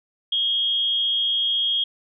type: tone with amplitude modulation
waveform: sine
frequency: 3262 Hz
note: G#7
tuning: 32 cents flat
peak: -17 dBFS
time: 0.32-1.84 s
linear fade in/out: 5 ms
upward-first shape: sine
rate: 259 Hz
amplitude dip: 45%
effects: none